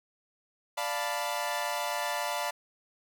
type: chord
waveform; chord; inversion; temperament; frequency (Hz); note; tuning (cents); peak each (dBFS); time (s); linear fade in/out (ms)
sawtooth; B half-diminished seventh; first; equal; 587.3 / 698.5 / 880 / 987.8; D5 / F5 / A5 / B5; 0 / 0 / 0 / 0; -32; 0.77-2.51; 10
effects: none